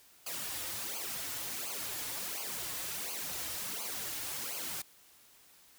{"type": "noise with flanger", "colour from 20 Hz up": "white", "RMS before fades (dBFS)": -39, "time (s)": [0.26, 4.82], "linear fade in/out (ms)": 5, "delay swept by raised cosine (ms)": [0.54, 5.24], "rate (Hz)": 1.4, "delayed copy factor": -0.85, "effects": ["white hiss -61 dBFS RMS until 5.78 s"]}